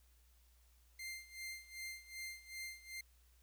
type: tone with tremolo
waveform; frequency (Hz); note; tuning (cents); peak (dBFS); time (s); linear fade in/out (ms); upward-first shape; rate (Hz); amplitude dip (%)
sawtooth; 2097; C7; +3; -40; 0.99-3.01; 5; sine; 2.6; 85
effects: added 60 Hz sine -66 dBFS peak until 3.42 s + white hiss -74 dBFS RMS until 3.42 s